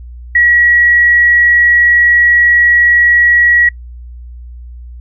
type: tone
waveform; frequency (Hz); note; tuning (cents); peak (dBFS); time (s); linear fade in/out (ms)
sine; 1919; A#6; +50; -5; 0.35-3.69; 5
effects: noise-tail reverb RT60 0.1 s tail -26 dB re dry + added 60 Hz sine -27 dBFS peak until 5 s